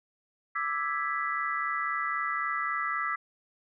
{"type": "chord", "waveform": "sine", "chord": "E dominant seventh", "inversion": "third", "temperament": "equal", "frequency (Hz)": [1174.7, 1318.5, 1661.2, 1975.5], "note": ["D6", "E6", "G#6", "B6"], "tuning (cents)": [0, 0, 0, 0], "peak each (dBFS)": [-34, -32, -37, -33], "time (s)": [0.55, 3.16], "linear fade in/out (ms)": 10, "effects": []}